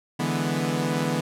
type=chord; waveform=sawtooth; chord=E dominant seventh; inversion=third; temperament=equal; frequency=146.83 / 164.81 / 207.7 / 246.9 Hz; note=D3 / E3 / G#3 / B3; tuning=0 / 0 / 0 / 0 cents; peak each=-25 / -24 / -29 / -24 dBFS; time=0.19-1.21 s; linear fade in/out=10 ms; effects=low-pass 12000 Hz 12 dB/octave